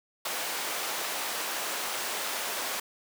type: high-pass noise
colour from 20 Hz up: pink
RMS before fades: -33 dBFS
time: 0.25-2.8 s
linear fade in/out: 5 ms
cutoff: 590 Hz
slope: 12 dB/octave
effects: none